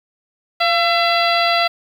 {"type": "harmonic tone with a mistuned harmonic", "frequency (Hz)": 673, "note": "E5", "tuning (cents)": 36, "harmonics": [1, 2, 3, 4, 5, 6, 7], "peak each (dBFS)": [-17, -20, -22, -23, -24, -25, -25], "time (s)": [0.6, 1.68], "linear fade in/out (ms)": 10, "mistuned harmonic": 1, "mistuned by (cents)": 40, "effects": ["7-bit"]}